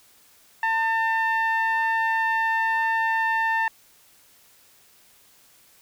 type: tone with low-pass filter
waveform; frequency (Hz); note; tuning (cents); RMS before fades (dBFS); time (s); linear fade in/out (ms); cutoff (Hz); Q
sawtooth; 899; A5; +37; -23; 0.63-3.68; 2; 1900; 2.4
effects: white hiss -56 dBFS RMS until 5.81 s